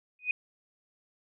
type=tone with exponential growth; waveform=sine; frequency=2489 Hz; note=D#7; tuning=in tune; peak=-21 dBFS; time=0.19-0.31 s; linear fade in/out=2 ms; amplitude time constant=24 ms; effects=none